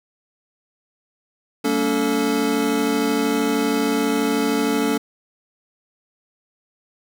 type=tone cluster; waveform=square; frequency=198.2 / 231.5 / 284.3 / 439.5 Hz; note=G3 / A#3 / C#4 / A4; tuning=+19 / -12 / +44 / -2 cents; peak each=-30 / -25 / -22 / -24 dBFS; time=1.64-4.98 s; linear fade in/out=10 ms; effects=none

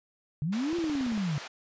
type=linear two-way sweep; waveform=sine; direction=up then down; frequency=136.9 to 350.2 to 136.9 Hz; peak=-27 dBFS; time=0.42-1.38 s; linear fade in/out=0 ms; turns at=0.76 s
type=band-pass noise; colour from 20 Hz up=pink; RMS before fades=-43 dBFS; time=0.52-1.48 s; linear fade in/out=10 ms; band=660 to 5700 Hz; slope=12 dB/octave
type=click train; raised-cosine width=2 ms; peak=-29 dBFS; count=9; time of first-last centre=0.73-1.177 s; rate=17.9 Hz
effects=resampled to 16000 Hz

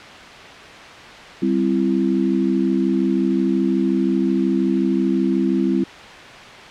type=chord; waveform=sine; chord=C major; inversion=second; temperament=equal with one note detuned; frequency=196 / 261.6 / 334.8 Hz; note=G3 / C4 / E4; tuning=0 / 0 / +27 cents; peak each=-20 dBFS; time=1.42-5.84 s; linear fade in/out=5 ms; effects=white hiss -37 dBFS RMS until 6.7 s + low-pass 3000 Hz 12 dB/octave

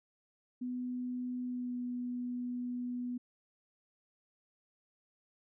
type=tone with pitch glide; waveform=sine; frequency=249 to 246 Hz; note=B3 to B3; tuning=+14 to -7 cents; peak=-35 dBFS; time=0.61-3.18 s; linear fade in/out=10 ms; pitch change=-21 cents; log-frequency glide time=1.45-1.77 s; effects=none

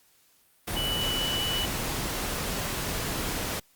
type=tone in noise; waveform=sine; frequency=2964 Hz; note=F#7; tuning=2 cents sharp; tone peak=-28 dBFS; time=0.76-1.66 s; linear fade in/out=10 ms; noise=pink; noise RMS=-31 dBFS; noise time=0.67-3.6 s; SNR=0 dB; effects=white hiss -63 dBFS RMS until 3.75 s + Opus 48 kbps

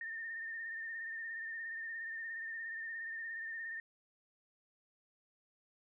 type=tone with vibrato; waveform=sine; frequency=1816 Hz; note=A#6; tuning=46 cents flat; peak=-40 dBFS; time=0.01-3.8 s; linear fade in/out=2 ms; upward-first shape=sine; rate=17 Hz; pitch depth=40 cents each way; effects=none

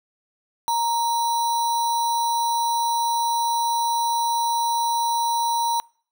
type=tone with sample-and-hold; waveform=sine; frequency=932.3 Hz; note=A#5; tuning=in tune; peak=-19 dBFS; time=0.68-5.8 s; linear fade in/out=0 ms; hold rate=4900 Hz; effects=noise-tail reverb RT60 0.5 s tail -26 dB re dry

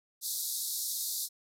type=band-pass noise; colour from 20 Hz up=white; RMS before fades=-35 dBFS; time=0.21-1.29 s; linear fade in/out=50 ms; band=3700 to 15000 Hz; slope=96 dB/octave; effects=none

